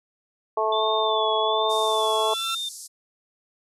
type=harmonic tone; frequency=218.3 Hz; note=A3; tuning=13 cents flat; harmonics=2 / 3 / 4 / 5; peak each=-26 / -26 / -26 / -26 dBFS; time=0.57-2.34 s; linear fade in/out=5 ms
type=tone with vibrato; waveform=sine; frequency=3500 Hz; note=A7; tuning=10 cents flat; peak=-27 dBFS; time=0.72-2.69 s; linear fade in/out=5 ms; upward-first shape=sine; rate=1.2 Hz; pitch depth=63 cents each way
type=tone with exponential growth; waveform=sawtooth; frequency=1347 Hz; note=E6; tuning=37 cents sharp; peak=-22 dBFS; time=1.58-2.55 s; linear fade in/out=5 ms; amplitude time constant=210 ms
type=band-pass noise; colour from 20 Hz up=white; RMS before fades=-40 dBFS; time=1.69-2.88 s; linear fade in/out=20 ms; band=4600 to 11000 Hz; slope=48 dB/octave
effects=resampled to 32000 Hz